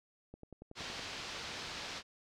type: click train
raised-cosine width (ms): 2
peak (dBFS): -36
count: 8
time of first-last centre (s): 0.34-0.994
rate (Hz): 10.7
type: low-pass noise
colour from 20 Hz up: white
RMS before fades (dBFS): -44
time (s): 0.75-2.03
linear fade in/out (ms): 50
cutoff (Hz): 5100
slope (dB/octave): 24
effects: none